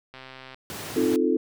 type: click train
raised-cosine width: 0.3 ms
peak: -26 dBFS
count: 54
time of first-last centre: 0.14-0.545 s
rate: 131 Hz
type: high-pass noise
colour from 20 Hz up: pink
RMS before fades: -36 dBFS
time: 0.7-1.16 s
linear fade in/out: 0 ms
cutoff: 100 Hz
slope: 24 dB/octave
type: chord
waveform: sine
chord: F dominant seventh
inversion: second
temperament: equal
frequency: 261.6 / 311.1 / 349.2 / 440 Hz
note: C4 / Eb4 / F4 / A4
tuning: 0 / 0 / 0 / 0 cents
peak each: -25 dBFS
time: 0.96-1.37 s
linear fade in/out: 5 ms
effects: none